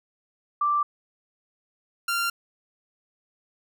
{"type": "tone pair in turn", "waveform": ["sine", "sawtooth"], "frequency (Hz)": [1174.7, 1384.9], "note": ["D6", "F6"], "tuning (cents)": [0, -15], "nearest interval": "minor third", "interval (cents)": 285, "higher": "second", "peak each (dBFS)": -20, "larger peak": "neither", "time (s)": [[0.61, 0.83], [2.08, 2.3]], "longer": "neither", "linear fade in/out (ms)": 5, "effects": []}